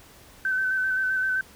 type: tone with vibrato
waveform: sine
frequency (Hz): 1530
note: G6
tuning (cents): -42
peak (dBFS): -22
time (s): 0.45-1.41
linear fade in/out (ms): 2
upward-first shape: square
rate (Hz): 7.7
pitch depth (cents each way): 19
effects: pink hiss -51 dBFS RMS until 1.55 s